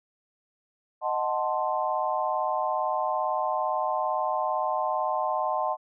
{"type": "chord", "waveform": "sine", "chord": "D# diminished seventh", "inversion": "none", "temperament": "equal", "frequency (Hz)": [622.3, 740, 880, 1046.5], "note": ["D#5", "F#5", "A5", "C6"], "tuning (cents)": [0, 0, 0, 0], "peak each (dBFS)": -30, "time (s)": [1.01, 5.77], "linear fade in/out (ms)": 50, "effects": []}